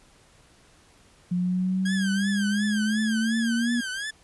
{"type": "exponential sweep", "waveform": "sine", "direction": "up", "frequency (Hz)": [177.4, 239.7], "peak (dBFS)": -22, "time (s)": [1.31, 3.81], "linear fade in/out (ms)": 10}
{"type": "tone with vibrato", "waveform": "sawtooth", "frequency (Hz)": 1617, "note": "G#6", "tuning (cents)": -47, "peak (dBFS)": -26, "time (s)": [1.85, 4.11], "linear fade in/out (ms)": 10, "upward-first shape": "triangle", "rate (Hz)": 2.8, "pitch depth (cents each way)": 150}
{"effects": ["pink hiss -57 dBFS RMS until 4.23 s", "resampled to 24000 Hz"]}